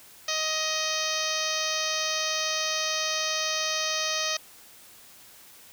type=harmonic tone; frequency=627 Hz; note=D#5; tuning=13 cents sharp; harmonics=1 / 2 / 3 / 4 / 5 / 6 / 7 / 8 / 9 / 10; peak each=-35 / -35 / -35 / -35 / -35 / -35 / -35 / -35 / -35 / -35 dBFS; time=0.28-4.37 s; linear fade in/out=5 ms; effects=white hiss -51 dBFS RMS until 5.72 s